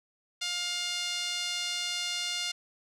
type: tone with band-pass filter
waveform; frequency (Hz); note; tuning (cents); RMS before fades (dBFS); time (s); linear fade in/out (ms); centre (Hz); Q
5% pulse; 707; F5; +21; -33; 0.41-2.52; 10; 3300; 1.1
effects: none